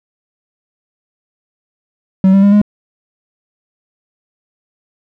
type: tone with pitch steps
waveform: triangle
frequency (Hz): 190.1 / 195.67 / 201.4 / 207.3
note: F#3 / G3 / G3 / G#3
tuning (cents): +47 / -3 / +47 / -3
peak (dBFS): -3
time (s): 2.24-2.616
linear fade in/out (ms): 2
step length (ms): 94
effects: none